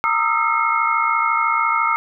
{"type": "tone cluster", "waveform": "sine", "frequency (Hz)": [922, 1221, 1293, 1347, 2161], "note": ["A#5", "D#6", "E6", "E6", "C#7"], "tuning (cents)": [-19, -33, -34, 37, -45], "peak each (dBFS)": -22, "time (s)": [0.04, 1.96], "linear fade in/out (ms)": 0, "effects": []}